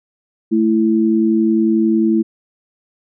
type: tone pair together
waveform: sine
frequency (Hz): 220.1 / 331.2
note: A3 / E4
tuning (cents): +1 / +8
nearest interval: perfect fifth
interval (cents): 707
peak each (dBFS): -14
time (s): 0.51-2.23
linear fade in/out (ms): 20
effects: none